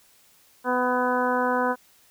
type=harmonic tone with a mistuned harmonic; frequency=250 Hz; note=B3; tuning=21 cents sharp; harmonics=1 / 2 / 3 / 4 / 5 / 6 / 7; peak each=-28 / -26 / -29 / -26 / -33 / -29 / -40 dBFS; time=0.64-1.76 s; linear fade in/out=50 ms; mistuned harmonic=7; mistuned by=-40 cents; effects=white hiss -58 dBFS RMS until 2.1 s